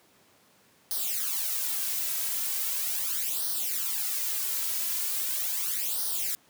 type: noise with flanger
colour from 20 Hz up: blue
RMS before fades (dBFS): -30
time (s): 0.91-6.35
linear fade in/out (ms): 0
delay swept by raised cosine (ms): 0.2 to 3.1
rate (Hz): 0.39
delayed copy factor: +0.8
effects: pink hiss -61 dBFS RMS until 6.49 s + high-pass 150 Hz 12 dB/octave